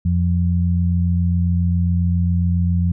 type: tone pair together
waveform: sine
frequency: 87.25 / 174.61 Hz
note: F2 / F3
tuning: -1 / 0 cents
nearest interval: octave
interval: 1201 cents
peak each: -16 / -19 dBFS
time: 0.05-2.92 s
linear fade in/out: 5 ms
effects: none